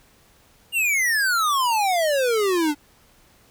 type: exponential sweep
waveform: square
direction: down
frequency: 2867 to 284.8 Hz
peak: -19 dBFS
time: 0.72-2.75 s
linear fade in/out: 50 ms
effects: pink hiss -56 dBFS RMS until 3.5 s